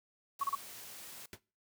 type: noise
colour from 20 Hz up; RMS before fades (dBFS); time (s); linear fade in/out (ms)
white; -49; 0.39-1.26; 5
type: tone bursts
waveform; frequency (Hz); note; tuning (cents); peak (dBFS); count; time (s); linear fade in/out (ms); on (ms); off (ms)
sine; 1114; C#6; +8; -29; 3; 0.41-0.552; 5; 26; 32
type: noise with exponential decay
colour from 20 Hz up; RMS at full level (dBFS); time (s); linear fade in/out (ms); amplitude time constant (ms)
pink; -41; 1.33-1.4; 1; 15
effects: noise-tail reverb RT60 0.4 s tail -24 dB re dry + high-pass 80 Hz 12 dB/octave